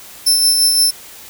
25% pulse tone with tremolo, 5310 Hz, E8, 12 cents sharp, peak -4 dBFS, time 0.26-0.91 s, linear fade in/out 10 ms, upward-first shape sine, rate 5.8 Hz, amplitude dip 35%, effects white hiss -37 dBFS RMS until 1.29 s

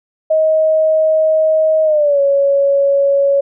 sine tone with pitch glide, 630 to 558 Hz, D#5 to C#5, +21 to +11 cents, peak -9 dBFS, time 0.3-3.41 s, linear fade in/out 10 ms, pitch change -210 cents, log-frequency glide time 1.84-2.2 s, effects none

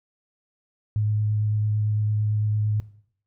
sine tone with vibrato, 106.2 Hz, G#2, 39 cents sharp, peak -20 dBFS, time 0.96-2.8 s, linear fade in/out 0 ms, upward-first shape triangle, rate 8.9 Hz, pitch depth 13 cents each way, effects noise-tail reverb RT60 0.6 s tail -18 dB re dry

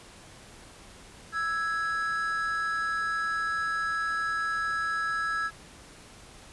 triangle tone pair together, 1318.5 / 1663 Hz, E6 / G#6, 0 / +2 cents, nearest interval major third, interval 402 cents, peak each -28 dBFS, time 1.32-5.51 s, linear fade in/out 50 ms, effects pink hiss -50 dBFS RMS until 6.52 s + resampled to 24000 Hz

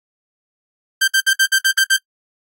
sawtooth tone bursts, 1568 Hz, G6, in tune, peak -8 dBFS, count 8, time 1.01-1.968 s, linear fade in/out 10 ms, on 69 ms, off 58 ms, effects noise-tail reverb RT60 0.1 s tail -24 dB re dry + AAC 48 kbps

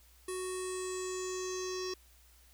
square tone with low-pass filter sweep, 370 Hz, F#4, in tune, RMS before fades -38 dBFS, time 0.28-1.94 s, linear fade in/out 5 ms, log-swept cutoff 10000 to 5500 Hz, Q 7, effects added 60 Hz sine -61 dBFS peak until 2.53 s + white hiss -64 dBFS RMS until 2.53 s

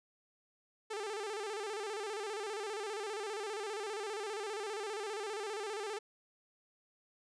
sawtooth tone with vibrato, 418.1 Hz, G#4, 12 cents sharp, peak -34 dBFS, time 0.9-5.99 s, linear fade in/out 10 ms, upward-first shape square, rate 15 Hz, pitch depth 85 cents each way, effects resampled to 22050 Hz

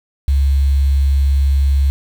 sine tone with quantisation, 69 Hz, C#2, 7 cents flat, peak -10 dBFS, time 0.28-1.9 s, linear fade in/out 0 ms, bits 6, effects none

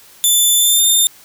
10% pulse tone with pitch glide, 3520 to 3611 Hz, A7 to A7, 0 to +44 cents, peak -3 dBFS, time 0.24-1.07 s, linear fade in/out 0 ms, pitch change +44 cents, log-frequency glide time 0.57-0.85 s, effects white hiss -44 dBFS RMS until 1.24 s

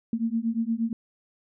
sine beating tone pair, 224.1 / 232.6 Hz, A3 / A#3, +32 / -4 cents, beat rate 8.5 Hz, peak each -27 dBFS, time 0.13-0.93 s, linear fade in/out 2 ms, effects none

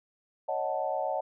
sine chord, D# half-diminished seventh, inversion third, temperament equal, 554.4 / 622.3 / 740 / 880 Hz, C#5 / D#5 / F#5 / A5, 0 / 0 / 0 / 0 cents, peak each -34 / -33 / -33 / -35 dBFS, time 0.48-1.21 s, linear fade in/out 10 ms, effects none

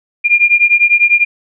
sine beating tone pair, 2403 / 2413 Hz, D7 / D7, +39 / +46 cents, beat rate 10 Hz, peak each -10 dBFS, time 0.24-1.25 s, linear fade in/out 20 ms, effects none

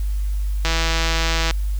click train, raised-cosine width 0.2 ms, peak -4 dBFS, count 142, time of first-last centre 0.65-1.51 s, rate 164 Hz, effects added 50 Hz sine -19 dBFS peak until 1.79 s + white hiss -46 dBFS RMS until 1.79 s

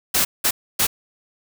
white noise bursts at uneven times, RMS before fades -18 dBFS, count 3, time 0.14-0.25 / 0.44-0.51 / 0.79-0.87 s, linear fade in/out 10 ms, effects none

